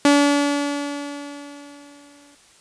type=tone with exponential decay; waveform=sawtooth; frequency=286.8 Hz; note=D4; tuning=41 cents flat; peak=-7 dBFS; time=0.05-2.35 s; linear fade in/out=2 ms; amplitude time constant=500 ms; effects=white hiss -52 dBFS RMS until 2.6 s + resampled to 22050 Hz